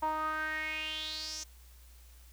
sawtooth tone with band-pass filter sweep, 311.1 Hz, D#4, in tune, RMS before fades -36 dBFS, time 0.02-1.44 s, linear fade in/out 10 ms, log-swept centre 900 to 6200 Hz, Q 5.9, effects added 60 Hz sine -53 dBFS peak until 2.32 s + white hiss -62 dBFS RMS until 2.32 s

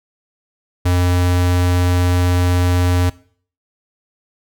square tone, 89.2 Hz, F2, 37 cents sharp, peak -13 dBFS, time 0.85-3.1 s, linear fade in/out 10 ms, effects noise-tail reverb RT60 0.5 s tail -20 dB re dry

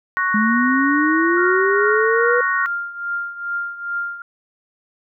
sine chord, F# major, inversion second, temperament equal, 1108.7 / 1480 / 1864.7 Hz, C#6 / F#6 / A#6, 0 / 0 / 0 cents, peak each -21 dBFS, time 0.17-2.66 s, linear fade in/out 0 ms
sine linear sweep, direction up, 207.7 to 491.9 Hz, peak -16 dBFS, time 0.34-2.41 s, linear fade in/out 5 ms
sine tone with tremolo, 1398 Hz, F6, 1 cent sharp, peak -19 dBFS, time 1.37-4.22 s, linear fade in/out 2 ms, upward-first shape triangle, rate 2.4 Hz, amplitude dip 80%
effects none

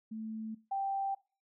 sine tone pair in turn, 220 / 784 Hz, A3 / G5, 0 / 0 cents, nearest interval octave + minor seventh, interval 2200 cents, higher second, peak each -38 / -31 dBFS, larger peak second, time 0.11-0.55 / 0.71-1.15 s, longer neither, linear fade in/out 10 ms, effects noise-tail reverb RT60 0.3 s tail -19 dB re dry

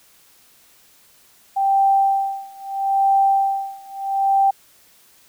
sine tone with tremolo, 784 Hz, G5, in tune, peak -12 dBFS, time 1.56-4.51 s, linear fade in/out 10 ms, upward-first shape sine, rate 0.77 Hz, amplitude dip 95%, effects white hiss -53 dBFS RMS until 5.28 s

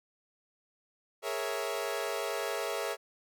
sawtooth chord, A# half-diminished seventh, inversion third, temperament equal, 415.3 / 466.2 / 554.4 / 659.3 Hz, G#4 / A#4 / C#5 / E5, 0 / 0 / 0 / 0 cents, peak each -34 dBFS, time 1.22-2.97 s, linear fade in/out 50 ms, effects none

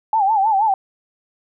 sine tone with vibrato, 830.6 Hz, G#5, in tune, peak -13 dBFS, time 0.13-0.74 s, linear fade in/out 2 ms, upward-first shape sine, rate 6.3 Hz, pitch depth 140 cents each way, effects none

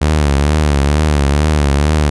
sawtooth tone with vibrato, 73.42 Hz, D2, in tune, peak -6 dBFS, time 0.01-2.1 s, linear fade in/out 10 ms, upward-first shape triangle, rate 2.2 Hz, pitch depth 110 cents each way, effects resampled to 24000 Hz

